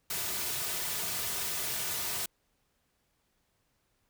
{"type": "noise with comb filter", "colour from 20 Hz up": "white", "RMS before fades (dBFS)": -34, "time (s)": [0.1, 2.26], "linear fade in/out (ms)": 5, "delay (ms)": 3.7, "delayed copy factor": -0.55, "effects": ["pink hiss -75 dBFS RMS until 4.09 s"]}